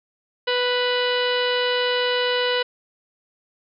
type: harmonic tone with a mistuned harmonic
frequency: 493.9 Hz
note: B4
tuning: in tune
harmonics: 1 / 2 / 3 / 4 / 5 / 6 / 7 / 8 / 9 / 10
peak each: -22 / -29 / -28 / -30 / -35 / -26 / -38 / -31 / -38 / -40 dBFS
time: 0.47-2.63 s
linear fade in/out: 10 ms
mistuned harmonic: 9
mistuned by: -34 cents
effects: none